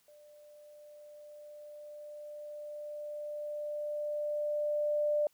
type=tone with level ramp; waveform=sine; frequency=594 Hz; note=D5; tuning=20 cents sharp; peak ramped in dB=-55 to -26 dBFS; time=0.08-5.27 s; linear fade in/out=2 ms; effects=white hiss -70 dBFS RMS until 5.33 s